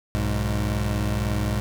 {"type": "tone pair together", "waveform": "25% pulse", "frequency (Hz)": [61.78, 103.83], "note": ["B1", "G#2"], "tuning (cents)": [1, 0], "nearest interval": "major sixth", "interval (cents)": 899, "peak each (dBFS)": [-22, -21], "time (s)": [0.15, 1.6], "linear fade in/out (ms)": 0, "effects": []}